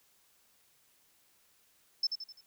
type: tone with echo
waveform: sine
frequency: 5274 Hz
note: E8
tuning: in tune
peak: -25 dBFS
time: 2.03-2.07 s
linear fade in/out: 5 ms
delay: 85 ms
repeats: 4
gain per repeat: -7 dB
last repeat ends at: 2.41 s
effects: tanh soft clip ceiling -22 dBFS + white hiss -68 dBFS RMS until 2.46 s